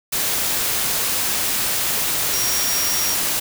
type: tone in noise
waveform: sine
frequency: 5630 Hz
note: F8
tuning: 13 cents sharp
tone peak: -23 dBFS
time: 2.33-3.15 s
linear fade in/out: 10 ms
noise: white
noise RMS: -21 dBFS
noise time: 0.12-3.4 s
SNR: -5 dB
effects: none